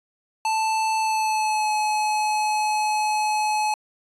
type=tone with pitch glide; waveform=square; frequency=880 to 852.5 Hz; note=A5 to G#5; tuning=0 to +45 cents; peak=-21 dBFS; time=0.45-3.74 s; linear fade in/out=2 ms; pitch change=-55 cents; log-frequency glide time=0.99-1.72 s; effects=resampled to 24000 Hz